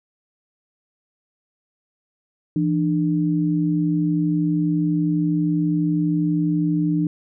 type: tone pair together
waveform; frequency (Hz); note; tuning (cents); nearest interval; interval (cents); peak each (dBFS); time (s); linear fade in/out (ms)
sine; 167.16 / 299.4; E3 / D4; +24 / +33; minor seventh; 1009; -20; 2.56-7.07; 2
effects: none